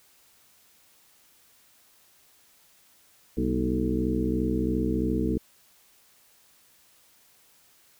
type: harmonic tone with a mistuned harmonic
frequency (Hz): 63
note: B1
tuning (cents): +35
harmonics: 1 / 2 / 3 / 4 / 5 / 6 / 7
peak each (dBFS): -31 / -35 / -31 / -29 / -29 / -35 / -33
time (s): 3.37-5.38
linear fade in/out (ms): 5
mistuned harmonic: 4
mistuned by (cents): -81
effects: white hiss -60 dBFS RMS until 7.99 s